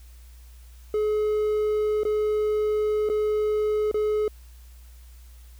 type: tone with dropouts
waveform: triangle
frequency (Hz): 424.9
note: G#4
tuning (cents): +40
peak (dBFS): -19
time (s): 0.94-4.28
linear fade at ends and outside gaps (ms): 2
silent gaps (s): 2.034-2.051 / 3.09-3.098 / 3.914-3.943
effects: added 60 Hz sine -44 dBFS peak until 5.59 s + white hiss -58 dBFS RMS until 5.59 s